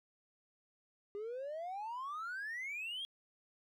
triangle exponential sweep, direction up, 400 to 3322 Hz, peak -37 dBFS, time 1.15-3.05 s, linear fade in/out 0 ms, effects tanh soft clip ceiling -35 dBFS

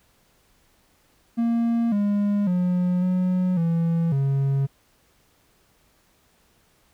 triangle tone with pitch steps, 232.6 / 204.2 / 179.6 / 182.8 / 166.8 / 137.4 Hz, A#3 / G#3 / F3 / F#3 / E3 / C#3, -4 / -29 / +49 / -21 / +21 / -15 cents, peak -17 dBFS, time 1.37-4.67 s, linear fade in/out 20 ms, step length 550 ms, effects pink hiss -62 dBFS RMS until 6.93 s

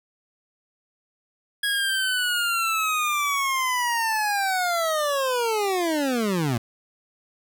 25% pulse linear sweep, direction down, 1663 to 110 Hz, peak -18 dBFS, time 1.63-6.58 s, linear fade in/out 5 ms, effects none

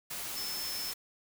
sine tone in noise, 5274 Hz, E8, in tune, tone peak -37 dBFS, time 0.36-0.92 s, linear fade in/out 10 ms, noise white, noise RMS -39 dBFS, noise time 0.1-0.94 s, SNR -1 dB, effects none

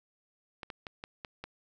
clicks, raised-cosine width 0.3 ms, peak -24 dBFS, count 6, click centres 0.632 / 0.702 / 0.868 / 1.039 / 1.248 / 1.44 s, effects none

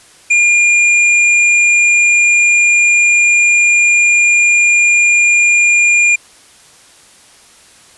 sine tone with hard clipping, 2411 Hz, D7, 45 cents sharp, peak -8 dBFS, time 0.3-6.16 s, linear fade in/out 10 ms, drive 15 dB, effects white hiss -43 dBFS RMS until 7.97 s + resampled to 24000 Hz

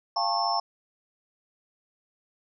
sine tone cluster, 695 / 799 / 893 / 1091 / 5340 Hz, F5 / G5 / A5 / C#6 / E8, -9 / +33 / +25 / -28 / +22 cents, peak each -30 dBFS, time 0.16-0.6 s, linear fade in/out 5 ms, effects none

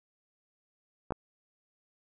clicks, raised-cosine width 1 ms, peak -19 dBFS, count 2, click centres 1.107 / 1.122 s, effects none

